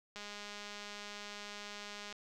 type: click train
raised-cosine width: 0.2 ms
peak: -29 dBFS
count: 406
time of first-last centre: 0.16-2.126 s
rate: 206 Hz
effects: none